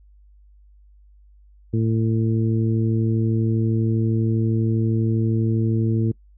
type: harmonic tone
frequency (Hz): 112.5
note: A2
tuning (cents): +39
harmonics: 1 / 2 / 3 / 4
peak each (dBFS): -19 / -24 / -26 / -33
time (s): 1.73-6.12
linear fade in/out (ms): 10
effects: noise-tail reverb RT60 0.1 s tail -25 dB re dry + added 50 Hz sine -48 dBFS peak until 6.37 s